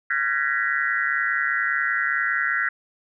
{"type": "tone cluster", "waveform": "sine", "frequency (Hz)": [1378, 1520, 1665, 1858, 1968], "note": ["F6", "F#6", "G#6", "A#6", "B6"], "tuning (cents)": [-24, 46, 4, -6, -7], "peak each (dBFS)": -27, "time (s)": [0.1, 2.69], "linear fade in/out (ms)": 5, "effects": []}